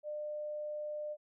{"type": "tone", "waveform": "sine", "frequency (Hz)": 600, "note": "D5", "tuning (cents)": 37, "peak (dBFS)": -37, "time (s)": [0.03, 1.17], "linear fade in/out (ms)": 50, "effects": []}